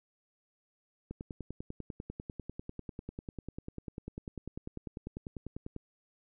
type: click train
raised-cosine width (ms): 3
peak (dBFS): -27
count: 48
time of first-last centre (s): 1.11-5.763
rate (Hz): 10.1
effects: none